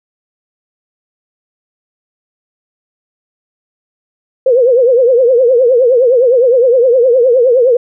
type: tone with vibrato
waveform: sine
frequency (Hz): 496.5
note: B4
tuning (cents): +9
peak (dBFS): -5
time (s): 4.46-7.77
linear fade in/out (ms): 5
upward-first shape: triangle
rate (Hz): 9.7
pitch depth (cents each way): 160
effects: none